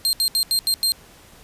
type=tone bursts at uneven times; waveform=sawtooth; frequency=4186 Hz; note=C8; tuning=in tune; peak=-14 dBFS; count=6; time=0.05-0.13 / 0.2-0.28 / 0.35-0.43 / 0.51-0.59 / 0.67-0.74 / 0.83-0.92 s; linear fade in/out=0 ms; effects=pink hiss -48 dBFS RMS until 1.43 s + resampled to 32000 Hz